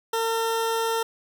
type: tone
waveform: 20% pulse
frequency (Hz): 453.9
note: A#4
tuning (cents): -46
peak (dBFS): -18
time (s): 0.13-1.03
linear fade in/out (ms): 5
effects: none